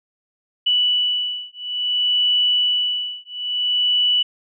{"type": "beating tone pair", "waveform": "sine", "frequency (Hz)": [2960, 2960.58], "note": ["F#7", "F#7"], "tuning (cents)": [0, 0], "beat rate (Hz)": 0.58, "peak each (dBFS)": [-20, -20], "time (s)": [0.66, 4.23], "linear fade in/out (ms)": 10, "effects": []}